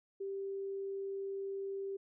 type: tone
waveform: sine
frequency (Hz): 392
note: G4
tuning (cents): 0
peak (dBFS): -37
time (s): 0.2-1.97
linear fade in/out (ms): 10
effects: none